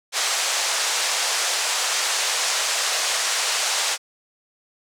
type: band-pass noise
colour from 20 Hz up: white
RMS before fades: -23 dBFS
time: 0.12-3.98 s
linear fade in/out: 50 ms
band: 530 to 7900 Hz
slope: 24 dB/octave
effects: none